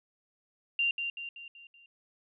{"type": "tone with echo", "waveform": "sine", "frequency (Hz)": 2778, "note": "F7", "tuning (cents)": -10, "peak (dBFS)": -25, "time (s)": [0.79, 0.91], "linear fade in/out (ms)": 2, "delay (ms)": 190, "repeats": 5, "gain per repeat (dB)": -6, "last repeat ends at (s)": 1.86, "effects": []}